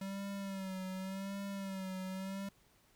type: tone with vibrato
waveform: square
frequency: 192.7 Hz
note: G3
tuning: 29 cents flat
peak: -40 dBFS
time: 0.01-2.49 s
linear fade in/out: 5 ms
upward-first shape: sine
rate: 0.88 Hz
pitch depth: 52 cents each way
effects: pink hiss -69 dBFS RMS until 2.95 s